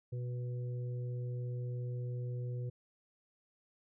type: harmonic tone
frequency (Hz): 122.9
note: B2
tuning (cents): -8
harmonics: 1 / 3 / 4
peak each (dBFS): -36 / -51 / -50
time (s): 0.12-2.7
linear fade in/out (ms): 10
effects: none